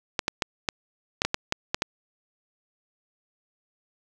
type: clicks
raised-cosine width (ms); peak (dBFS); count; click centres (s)
0.2; -6; 10; 0.192 / 0.281 / 0.422 / 0.688 / 1.219 / 1.25 / 1.344 / 1.524 / 1.745 / 1.821
effects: none